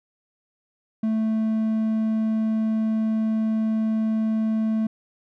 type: tone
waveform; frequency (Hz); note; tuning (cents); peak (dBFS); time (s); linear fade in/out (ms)
triangle; 220; A3; 0; -18; 1.03-4.87; 5
effects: none